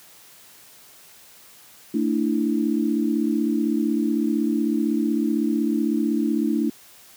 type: chord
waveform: sine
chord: A suspended fourth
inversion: none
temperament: equal with one note detuned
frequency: 223.8 / 293.7 / 329.6 Hz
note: A3 / D4 / E4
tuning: +30 / 0 / 0 cents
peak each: -23 / -23 / -25 dBFS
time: 1.94-6.7 s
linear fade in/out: 5 ms
effects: white hiss -49 dBFS RMS until 7.16 s + high-pass 80 Hz 12 dB/octave